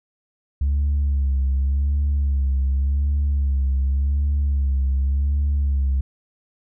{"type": "tone with vibrato", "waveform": "sine", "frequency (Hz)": 69.3, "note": "C#2", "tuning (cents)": 0, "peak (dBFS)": -15, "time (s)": [0.61, 6.01], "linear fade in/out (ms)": 5, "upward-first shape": "sine", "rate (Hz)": 0.88, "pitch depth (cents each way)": 61, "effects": ["tanh soft clip ceiling -15 dBFS"]}